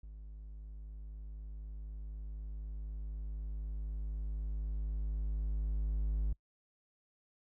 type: tone with level ramp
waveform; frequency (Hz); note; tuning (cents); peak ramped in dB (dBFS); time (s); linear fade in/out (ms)
triangle; 52; G#1; +3; -44 to -28; 0.03-6.33; 5
effects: noise-tail reverb RT60 0.1 s tail -24 dB re dry